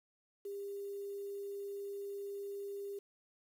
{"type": "tone with quantisation", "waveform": "sine", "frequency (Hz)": 400.8, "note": "G4", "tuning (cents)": 38, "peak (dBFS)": -40, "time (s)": [0.45, 2.99], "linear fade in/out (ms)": 5, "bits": 10, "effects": []}